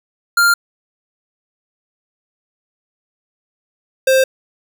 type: tone pair in turn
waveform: square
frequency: 1396.9 / 526.7 Hz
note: F6 / C5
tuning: 0 / +11 cents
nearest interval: octave + perfect fourth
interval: 1689 cents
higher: first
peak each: -10 dBFS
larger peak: neither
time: 0.37-0.54 / 4.07-4.24 s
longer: neither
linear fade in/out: 5 ms
effects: none